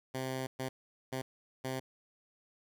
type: tone bursts at uneven times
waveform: 10% pulse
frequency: 130.81 Hz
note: C3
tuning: in tune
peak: -27 dBFS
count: 4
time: 0.14-0.47 / 0.59-0.69 / 1.12-1.22 / 1.64-1.8 s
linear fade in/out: 10 ms
effects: none